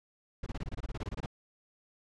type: noise bursts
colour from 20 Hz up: brown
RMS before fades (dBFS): -36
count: 15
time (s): 0.43-1.261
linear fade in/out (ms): 5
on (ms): 33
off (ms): 24
effects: low-pass 6000 Hz 12 dB/octave